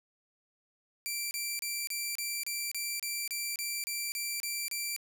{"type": "tone bursts", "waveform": "10% pulse", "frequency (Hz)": 2349, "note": "D7", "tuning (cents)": 0, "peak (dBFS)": -24, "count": 14, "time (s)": [1.06, 4.963], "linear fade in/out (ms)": 0, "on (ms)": 250, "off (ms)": 31, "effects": []}